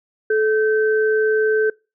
sine tone pair together, 433.6 / 1545 Hz, A4 / G6, -25 / -26 cents, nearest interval octave + minor seventh, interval 2199 cents, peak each -15 / -22 dBFS, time 0.3-1.7 s, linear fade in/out 5 ms, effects noise-tail reverb RT60 0.3 s tail -26 dB re dry

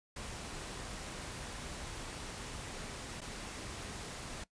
pink noise with dropouts, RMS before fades -44 dBFS, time 0.16-4.44 s, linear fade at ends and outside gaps 5 ms, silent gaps 3.207-3.215 s, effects noise-tail reverb RT60 0.1 s tail -19 dB re dry + resampled to 22050 Hz

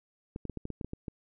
clicks, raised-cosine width 3 ms, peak -24 dBFS, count 10, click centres 0.361 / 0.453 / 0.497 / 0.573 / 0.654 / 0.703 / 0.812 / 0.846 / 0.934 / 1.082 s, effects none

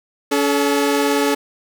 sawtooth tone pair together, 282.4 / 432.6 Hz, C#4 / A4, +32 / -29 cents, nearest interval perfect fifth, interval 739 cents, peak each -14 dBFS, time 0.31-1.35 s, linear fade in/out 10 ms, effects none

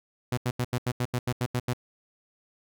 sawtooth tone bursts, 123.47 Hz, B2, in tune, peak -21 dBFS, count 11, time 0.32-1.734 s, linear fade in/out 5 ms, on 54 ms, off 82 ms, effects none

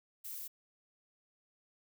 violet noise, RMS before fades -44 dBFS, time 0.24-0.48 s, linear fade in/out 10 ms, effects none

